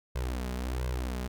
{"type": "tone with flanger", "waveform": "sawtooth", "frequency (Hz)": 62.6, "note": "B1", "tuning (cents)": 24, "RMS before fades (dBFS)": -33, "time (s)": [0.15, 1.28], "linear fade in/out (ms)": 10, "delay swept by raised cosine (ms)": [1.9, 4.9], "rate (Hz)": 1.4, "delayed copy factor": 0.85, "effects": []}